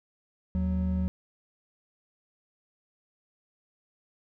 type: tone pair together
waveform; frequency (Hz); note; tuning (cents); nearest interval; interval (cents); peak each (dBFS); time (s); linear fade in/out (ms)
triangle; 77.67 / 185; D#2 / F#3; -2 / 0; octave + minor third; 1502; -26; 0.55-1.08; 0
effects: none